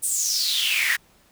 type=noise with high-pass filter sweep; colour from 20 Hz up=pink; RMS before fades=-23 dBFS; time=0.02-0.97 s; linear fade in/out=20 ms; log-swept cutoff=9300 to 1700 Hz; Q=6.5; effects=pink hiss -58 dBFS RMS until 1.31 s